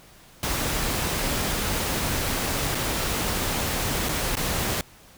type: noise with dropouts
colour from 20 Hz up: pink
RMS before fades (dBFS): -26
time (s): 0.43-4.81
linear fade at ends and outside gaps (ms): 1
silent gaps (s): 2.748-2.752 / 4.087-4.091 / 4.354-4.369
effects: pink hiss -51 dBFS RMS until 5.17 s